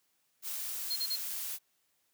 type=noise; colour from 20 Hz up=blue; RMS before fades=-38 dBFS; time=0.42-1.59 s; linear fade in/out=50 ms
type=tone bursts; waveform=sine; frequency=4216 Hz; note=C8; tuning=12 cents sharp; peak=-31 dBFS; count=3; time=0.9-1.162 s; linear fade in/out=10 ms; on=62 ms; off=38 ms
effects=white hiss -75 dBFS RMS until 2.13 s + high-pass 80 Hz 12 dB/octave